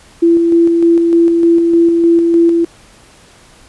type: tone with tremolo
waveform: sine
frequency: 336.9 Hz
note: E4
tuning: 38 cents sharp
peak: -5 dBFS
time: 0.22-2.65 s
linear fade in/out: 10 ms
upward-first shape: square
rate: 3.3 Hz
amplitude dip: 30%
effects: pink hiss -43 dBFS RMS until 3.68 s + resampled to 24000 Hz